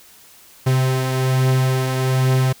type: beating tone pair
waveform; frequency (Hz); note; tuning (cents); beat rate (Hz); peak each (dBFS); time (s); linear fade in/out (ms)
45% pulse; 130 / 131.2; C3 / C3; -11 / +5; 1.2; -16 / -24; 0.66-2.53; 10
effects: white hiss -47 dBFS RMS until 2.6 s